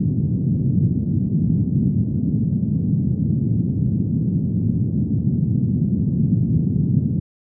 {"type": "band-pass noise", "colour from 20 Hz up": "pink", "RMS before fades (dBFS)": -19, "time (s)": [0, 7.2], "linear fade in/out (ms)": 10, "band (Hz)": [110, 220], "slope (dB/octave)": 24, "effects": []}